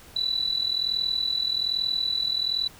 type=tone with amplitude modulation; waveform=sine; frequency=3963 Hz; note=B7; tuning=5 cents sharp; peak=-20 dBFS; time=0.16-2.68 s; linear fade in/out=5 ms; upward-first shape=sine; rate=41.2 Hz; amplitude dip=75%; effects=pink hiss -49 dBFS RMS until 2.79 s